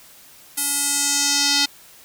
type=tone with band-pass filter sweep; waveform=square; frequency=284.5 Hz; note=C#4; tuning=45 cents sharp; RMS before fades=-20 dBFS; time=0.57-1.66 s; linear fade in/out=10 ms; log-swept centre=11000 to 4500 Hz; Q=2.2; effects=white hiss -47 dBFS RMS until 2.04 s